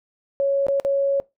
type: tone with dropouts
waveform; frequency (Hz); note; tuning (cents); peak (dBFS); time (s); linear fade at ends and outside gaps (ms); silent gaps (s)
sine; 554.4; C#5; 0; -17; 0.4-1.2; 0; 0.667-0.684 / 0.799-0.849
effects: noise-tail reverb RT60 0.2 s tail -21 dB re dry